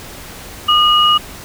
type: tone pair together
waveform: sine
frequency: 1219 / 2899 Hz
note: D#6 / F#7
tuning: -36 / -36 cents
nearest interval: octave + minor third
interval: 1500 cents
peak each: -11 dBFS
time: 0.68-1.18 s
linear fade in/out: 10 ms
effects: pink hiss -33 dBFS RMS until 1.44 s